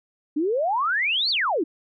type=exponential two-way sweep; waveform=sine; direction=up then down; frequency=282 to 4699 to 282 Hz; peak=-20 dBFS; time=0.36-1.64 s; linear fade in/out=10 ms; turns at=1.3 s; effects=none